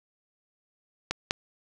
clicks, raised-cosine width 0.2 ms, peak -10 / -7 dBFS, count 2, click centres 1.11 / 1.309 s, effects none

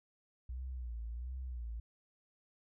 sine tone with vibrato, 60.4 Hz, B1, 38 cents flat, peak -39 dBFS, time 0.49-1.8 s, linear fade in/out 5 ms, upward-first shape sine, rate 1.4 Hz, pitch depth 120 cents each way, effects none

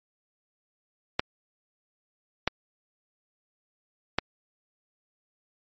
clicks, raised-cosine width 0.3 ms, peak -6 dBFS, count 3, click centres 1.195 / 2.476 / 4.186 s, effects MP3 32 kbps

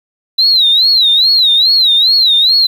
triangle tone with vibrato, 3962 Hz, B7, 5 cents sharp, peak -3 dBFS, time 0.38-2.67 s, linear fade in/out 10 ms, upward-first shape sine, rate 2.4 Hz, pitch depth 160 cents each way, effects tanh soft clip ceiling -4 dBFS + 7-bit

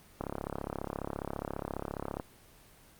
click train, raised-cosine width 1 ms, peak -20 dBFS, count 70, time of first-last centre 0.21-2.198 s, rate 34.7 Hz, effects pink hiss -58 dBFS RMS until 2.99 s + Opus 24 kbps

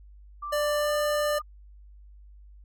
sine tone with pitch glide, 1174.7 to 1213.3 Hz, D6 to D#6, 0 to -44 cents, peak -32 dBFS, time 0.42-1.42 s, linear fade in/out 10 ms, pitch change +56 cents, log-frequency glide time 0.77-0.93 s
square tone, 592 Hz, D5, 14 cents sharp, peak -25 dBFS, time 0.52-1.39 s, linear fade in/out 10 ms
effects added 50 Hz sine -47 dBFS peak until 2.64 s + AAC 64 kbps

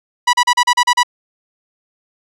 sawtooth tone bursts, 977 Hz, B5, 19 cents flat, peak -5 dBFS, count 8, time 0.27-1.033 s, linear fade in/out 10 ms, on 63 ms, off 37 ms, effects low-pass 7000 Hz 12 dB/octave

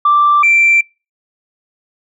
sine tone pair in turn, 1174.7 / 2349 Hz, D6 / D7, 0 / 0 cents, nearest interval octave, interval 1200 cents, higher second, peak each -6 dBFS, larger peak neither, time 0.05-0.43 / 0.43-0.81 s, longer neither, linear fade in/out 5 ms, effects noise-tail reverb RT60 0.3 s tail -26 dB re dry + tanh soft clip ceiling -3 dBFS

